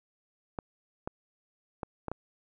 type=clicks; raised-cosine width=1 ms; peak=-20 dBFS; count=5; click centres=0.588 / 1.075 / 1.832 / 2.083 / 2.116 s; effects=none